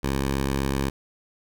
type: tone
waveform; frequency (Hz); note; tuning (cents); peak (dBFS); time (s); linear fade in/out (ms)
10% pulse; 68; C#2; -33; -15; 0.03-0.9; 10
effects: none